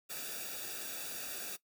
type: noise with comb filter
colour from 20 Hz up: white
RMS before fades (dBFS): -42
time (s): 0.09-1.57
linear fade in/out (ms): 20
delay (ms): 0.96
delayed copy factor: -0.8
effects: noise-tail reverb RT60 0.1 s tail -18 dB re dry